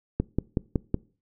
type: click train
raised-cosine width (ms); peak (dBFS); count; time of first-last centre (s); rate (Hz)
3; -10; 5; 0.2-0.943; 5.38
effects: noise-tail reverb RT60 0.4 s tail -23 dB re dry